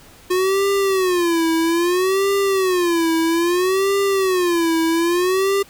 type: tone with vibrato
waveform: square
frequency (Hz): 360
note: F#4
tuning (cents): -47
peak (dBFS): -16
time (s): 0.3-5.63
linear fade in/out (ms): 10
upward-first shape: sine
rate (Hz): 0.61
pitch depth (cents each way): 170
effects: pink hiss -46 dBFS RMS until 5.69 s